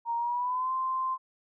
sine tone with pitch glide, 934 to 1042.3 Hz, A#5 to C6, +3 to -7 cents, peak -27 dBFS, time 0.05-1.18 s, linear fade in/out 50 ms, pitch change +190 cents, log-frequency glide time 0.16-0.72 s, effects none

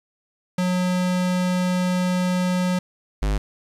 square tone pair in turn, 181.5 / 50.93 Hz, F#3 / G#1, -33 / -33 cents, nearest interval octave + minor seventh, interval 2200 cents, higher first, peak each -20 dBFS, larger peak neither, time 0.58-2.79 / 3.22-3.38 s, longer first, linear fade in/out 5 ms, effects low-pass 10000 Hz 12 dB/octave + 8-bit

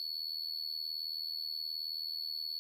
triangle tone with amplitude modulation, 4414 Hz, C#8, 8 cents flat, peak -32 dBFS, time 0-2.59 s, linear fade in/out 0 ms, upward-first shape sine, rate 78.8 Hz, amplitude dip 75%, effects none

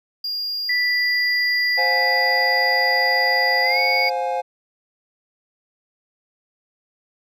triangle tone, 4818 Hz, D8, 43 cents sharp, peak -22 dBFS, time 0.24-4.1 s, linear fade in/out 5 ms
sine tone with pitch glide, 1975.5 to 2217 Hz, B6 to C#7, 0 to 0 cents, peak -18 dBFS, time 0.69-4.09 s, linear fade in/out 5 ms, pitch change +200 cents, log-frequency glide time 3.62-3.79 s
triangle chord, F minor, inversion second, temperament equal with one note detuned, 523.3 / 711.9 / 830.6 Hz, C5 / F5 / Ab5, 0 / +33 / 0 cents, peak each -23 dBFS, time 1.77-4.42 s, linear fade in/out 20 ms
effects none

